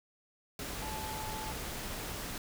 sine tone in noise, 869 Hz, A5, 22 cents flat, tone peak -41 dBFS, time 0.82-1.52 s, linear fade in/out 2 ms, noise pink, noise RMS -40 dBFS, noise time 0.59-2.38 s, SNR -4 dB, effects none

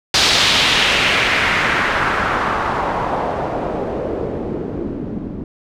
white noise with low-pass filter sweep, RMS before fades -18 dBFS, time 0.14-5.44 s, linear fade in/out 2 ms, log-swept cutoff 4500 to 230 Hz, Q 1.8, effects none

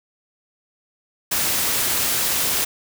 white noise, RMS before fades -21 dBFS, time 1.31-2.65 s, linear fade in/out 10 ms, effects none

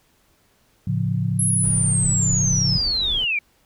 sine chord, A augmented, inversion none, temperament equal, 110 / 138.59 / 174.61 Hz, A2 / C#3 / E#3, 0 / 0 / 0 cents, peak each -23 / -24 / -24 dBFS, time 0.87-2.78 s, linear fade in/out 5 ms
sine linear sweep, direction down, 11000 to 2279 Hz, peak -19 dBFS, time 1.39-3.39 s, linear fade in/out 5 ms
brown noise, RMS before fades -32 dBFS, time 1.63-3.25 s, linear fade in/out 10 ms
effects pink hiss -61 dBFS RMS until 3.65 s

